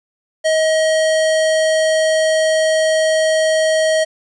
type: tone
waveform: square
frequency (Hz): 633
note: D#5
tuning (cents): +30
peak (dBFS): -13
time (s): 0.44-4.05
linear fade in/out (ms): 20
effects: resampled to 22050 Hz + 8-bit